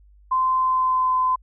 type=tone with pitch glide; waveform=sine; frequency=1035 to 1023.1 Hz; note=C6 to C6; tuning=-19 to -39 cents; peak=-17 dBFS; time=0.31-1.36 s; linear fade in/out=10 ms; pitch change=-20 cents; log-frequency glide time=0.56-1.16 s; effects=added 50 Hz sine -49 dBFS peak until 1.42 s